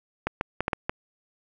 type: clicks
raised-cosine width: 0.5 ms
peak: -10 dBFS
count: 6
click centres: 0.27 / 0.411 / 0.606 / 0.681 / 0.732 / 0.895 s
effects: none